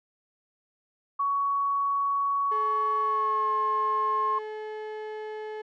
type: tone with pitch glide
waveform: sine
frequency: 1120 to 1070.7 Hz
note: C#6 to C6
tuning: +18 to +40 cents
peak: -23 dBFS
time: 1.19-4.39 s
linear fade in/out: 10 ms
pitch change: -78 cents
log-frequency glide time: 2.99-3.52 s
type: tone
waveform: 35% pulse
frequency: 429.9 Hz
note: A4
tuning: 40 cents flat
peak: -32 dBFS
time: 2.51-5.62 s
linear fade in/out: 10 ms
effects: low-pass 2000 Hz 12 dB/octave